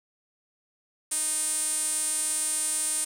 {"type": "tone with band-pass filter", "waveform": "sawtooth", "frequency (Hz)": 308.8, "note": "D#4", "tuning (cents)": -13, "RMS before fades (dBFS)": -28, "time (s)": [1.11, 3.05], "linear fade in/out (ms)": 10, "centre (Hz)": 9000, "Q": 7.7, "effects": ["8-bit"]}